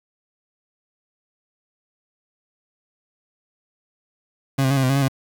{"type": "tone with pitch steps", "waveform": "30% pulse", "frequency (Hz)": [136.3, 131.9, 139.2, 133.6, 128.3, 136.8, 139.7, 133.7], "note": ["C#3", "C3", "C#3", "C3", "C3", "C#3", "C#3", "C3"], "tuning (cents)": [-29, 14, 8, 36, -34, -23, 14, 38], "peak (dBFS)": -14, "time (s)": [4.58, 5.084], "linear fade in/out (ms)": 10, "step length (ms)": 63, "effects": ["8-bit"]}